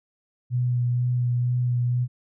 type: tone with vibrato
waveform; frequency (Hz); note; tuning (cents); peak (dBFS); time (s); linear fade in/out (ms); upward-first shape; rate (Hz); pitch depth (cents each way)
sine; 122.9; B2; -8; -20; 0.5-2.08; 50; sine; 2.1; 15
effects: none